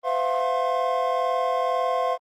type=tone cluster; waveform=triangle; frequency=510 / 670 / 712 / 1062 Hz; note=C5 / E5 / F5 / C6; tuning=-44 / +28 / +33 / +25 cents; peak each=-25 dBFS; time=0.03-2.18 s; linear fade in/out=50 ms; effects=Opus 24 kbps